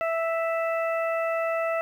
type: harmonic tone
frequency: 659.3 Hz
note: E5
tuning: in tune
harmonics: 1 / 2 / 3 / 4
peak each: -25 / -31 / -35 / -37 dBFS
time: 0.01-1.81 s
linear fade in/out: 0 ms
effects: 9-bit